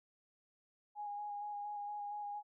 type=tone with vibrato; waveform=sine; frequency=825 Hz; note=G#5; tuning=12 cents flat; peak=-40 dBFS; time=0.95-2.43 s; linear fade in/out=50 ms; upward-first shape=square; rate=4.3 Hz; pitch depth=14 cents each way; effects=none